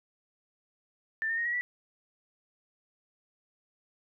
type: tone with pitch steps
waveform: sine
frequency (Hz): 1780 / 1822.7 / 1866.3 / 1911.1 / 1956.9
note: A6 / A#6 / A#6 / A#6 / B6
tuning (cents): +20 / -39 / +2 / +43 / -16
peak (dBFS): -28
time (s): 1.22-1.61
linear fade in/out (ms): 0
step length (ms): 78
effects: none